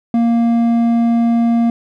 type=tone with hard clipping; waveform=sine; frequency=233.1 Hz; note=A#3; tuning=in tune; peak=-12 dBFS; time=0.14-1.7 s; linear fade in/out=2 ms; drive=6 dB; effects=none